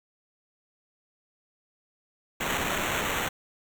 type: noise with sample-and-hold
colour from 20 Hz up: blue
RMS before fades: -29 dBFS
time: 2.4-3.29 s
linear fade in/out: 10 ms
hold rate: 4900 Hz
effects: none